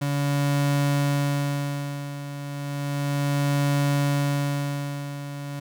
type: tone with tremolo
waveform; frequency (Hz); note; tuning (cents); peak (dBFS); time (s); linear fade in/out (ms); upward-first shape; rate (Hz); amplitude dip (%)
35% pulse; 142.5; C#3; +48; -18; 0.01-5.6; 10; sine; 0.33; 75
effects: none